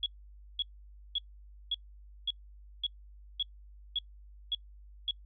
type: tone bursts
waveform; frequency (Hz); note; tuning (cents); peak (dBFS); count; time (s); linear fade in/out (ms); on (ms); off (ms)
sine; 3351; G#7; +15; -28; 10; 0.03-5.11; 2; 31; 530
effects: noise-tail reverb RT60 0.1 s tail -26 dB re dry + added 50 Hz sine -50 dBFS peak until 5.25 s